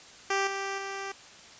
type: tone with level steps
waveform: 10% pulse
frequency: 392 Hz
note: G4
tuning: in tune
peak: -17 / -23 / -26 dBFS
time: 0.3-1.12 s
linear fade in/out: 5 ms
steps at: 0.47 / 0.78 s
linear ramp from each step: 2 ms
effects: white hiss -50 dBFS RMS until 1.59 s + resampled to 16000 Hz